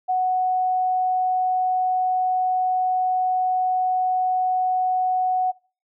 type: tone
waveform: sine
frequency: 740 Hz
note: F#5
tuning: in tune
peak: -18 dBFS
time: 0.08-5.52 s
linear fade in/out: 20 ms
effects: noise-tail reverb RT60 0.4 s tail -24 dB re dry